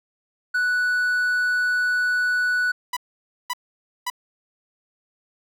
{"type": "tone", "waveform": "triangle", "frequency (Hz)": 1480, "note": "F#6", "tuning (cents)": 0, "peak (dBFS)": -17, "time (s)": [0.54, 2.72], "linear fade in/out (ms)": 10}
{"type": "tone bursts", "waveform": "sawtooth", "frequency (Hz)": 987.8, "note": "B5", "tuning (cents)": 0, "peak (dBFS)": -20, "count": 3, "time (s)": [2.93, 4.101], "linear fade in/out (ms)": 5, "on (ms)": 37, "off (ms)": 530}
{"effects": []}